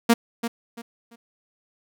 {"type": "tone with echo", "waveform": "sawtooth", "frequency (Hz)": 233.1, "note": "A#3", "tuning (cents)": 0, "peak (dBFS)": -9, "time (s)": [0.09, 0.14], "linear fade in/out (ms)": 10, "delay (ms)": 340, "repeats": 3, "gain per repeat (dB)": -11, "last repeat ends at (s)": 1.16, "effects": []}